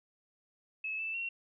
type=tone with pitch steps; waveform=sine; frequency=2592 / 2642 / 2731 Hz; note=E7 / E7 / F7; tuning=-30 / +3 / -39 cents; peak=-34 dBFS; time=0.84-1.29 s; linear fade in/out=5 ms; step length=150 ms; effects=none